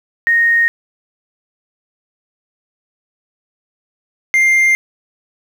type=tone pair in turn; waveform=sine / triangle; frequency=1859 / 2103 Hz; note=A#6 / C7; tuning=-5 / +8 cents; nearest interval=major second; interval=213 cents; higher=second; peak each=-9 / -7 dBFS; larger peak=second; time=0.27-0.68 / 4.34-4.75 s; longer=neither; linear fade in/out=0 ms; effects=7-bit